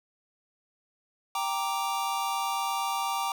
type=chord; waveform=square; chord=G minor; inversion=none; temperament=equal; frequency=784 / 932.3 / 1174.7 Hz; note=G5 / Bb5 / D6; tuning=0 / 0 / 0 cents; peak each=-33 dBFS; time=1.35-3.32 s; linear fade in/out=2 ms; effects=none